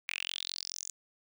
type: tone with high-pass filter sweep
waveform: sawtooth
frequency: 44.68 Hz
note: F1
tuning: 40 cents sharp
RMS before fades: -39 dBFS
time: 0.08-0.9 s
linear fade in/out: 0 ms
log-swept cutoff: 2300 to 7000 Hz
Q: 6.7
effects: none